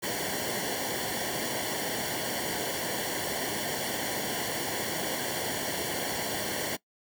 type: noise with comb filter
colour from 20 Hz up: pink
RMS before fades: -32 dBFS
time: 0.02-6.77 s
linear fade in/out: 20 ms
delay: 0.79 ms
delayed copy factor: -0.75
effects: noise-tail reverb RT60 0.1 s tail -20 dB re dry + high-pass 100 Hz 12 dB/octave